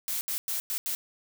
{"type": "noise bursts at uneven times", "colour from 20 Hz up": "blue", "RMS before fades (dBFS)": -31, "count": 5, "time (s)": [[0.08, 0.21], [0.28, 0.38], [0.48, 0.6], [0.7, 0.78], [0.86, 0.95]], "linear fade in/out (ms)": 0, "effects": []}